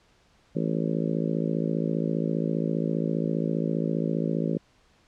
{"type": "harmonic tone", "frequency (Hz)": 55, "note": "A1", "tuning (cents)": 0, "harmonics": [3, 4, 5, 6, 7, 8, 9, 10], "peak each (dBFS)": [-28, -30, -32, -34, -35, -36, -37, -38], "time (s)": [0.55, 4.58], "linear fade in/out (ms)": 10, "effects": ["pink hiss -62 dBFS RMS until 5.07 s", "low-pass 6000 Hz 12 dB/octave"]}